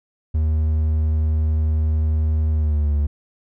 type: tone with pitch glide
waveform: triangle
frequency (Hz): 77.78 to 72.99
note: D#2 to D2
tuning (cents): 0 to -10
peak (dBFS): -14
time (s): 0.34-3.07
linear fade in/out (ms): 10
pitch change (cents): -110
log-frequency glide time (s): 2.53-2.93
effects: none